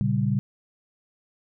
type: chord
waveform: sine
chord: G diminished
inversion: first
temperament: equal with one note detuned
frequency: 116.54 / 138.59 / 197.02 Hz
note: Bb2 / Db3 / G3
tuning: 0 / 0 / +9 cents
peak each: -25 dBFS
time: 0.01-0.39 s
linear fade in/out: 0 ms
effects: none